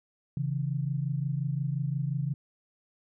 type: tone pair together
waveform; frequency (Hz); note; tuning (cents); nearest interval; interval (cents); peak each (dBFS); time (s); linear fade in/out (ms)
sine; 135.8 / 161.49; C#3 / E3; -35 / -35; minor third; 300; -29 / -32; 0.37-2.34; 2
effects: none